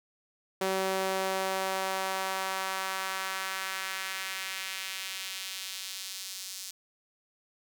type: tone with high-pass filter sweep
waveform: sawtooth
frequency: 190.5 Hz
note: G3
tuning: 49 cents flat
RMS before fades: -34 dBFS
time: 0.61-6.71 s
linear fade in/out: 5 ms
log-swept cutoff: 410 to 5300 Hz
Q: 1.2
effects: none